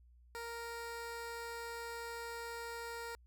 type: tone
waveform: 15% pulse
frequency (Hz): 466.2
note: A#4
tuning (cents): 0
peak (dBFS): -36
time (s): 0.35-3.15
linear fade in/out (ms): 0
effects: added 60 Hz sine -60 dBFS peak until 3.26 s